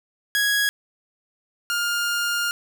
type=tone pair in turn; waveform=sawtooth; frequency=1661.2 / 1410 Hz; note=G#6 / F6; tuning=0 / +16 cents; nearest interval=minor third; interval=284 cents; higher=first; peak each=-15 / -18 dBFS; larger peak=first; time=0.35-0.69 / 1.7-2.51 s; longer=second; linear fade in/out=0 ms; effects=9-bit